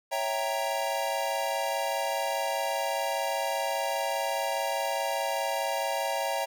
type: chord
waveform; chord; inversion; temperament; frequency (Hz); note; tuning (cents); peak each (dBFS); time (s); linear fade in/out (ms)
square; C# diminished seventh; none; equal; 554.4 / 659.3 / 784 / 932.3; C#5 / E5 / G5 / Bb5; 0 / 0 / 0 / 0; -34; 0.11-6.46; 20
effects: none